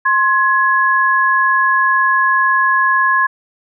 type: tone pair together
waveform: sine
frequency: 1059 / 1681 Hz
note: C6 / G#6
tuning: +21 / +20 cents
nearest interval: minor sixth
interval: 799 cents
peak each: -13 dBFS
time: 0.05-3.27 s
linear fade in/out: 10 ms
effects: none